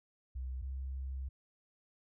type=tone pair in turn; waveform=sine; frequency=64.1 / 66.21 Hz; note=C2 / C2; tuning=-35 / +21 cents; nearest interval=minor second; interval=56 cents; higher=second; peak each=-37 / -37 dBFS; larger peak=neither; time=0.35-0.62 / 0.62-1.29 s; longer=second; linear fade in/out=10 ms; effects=none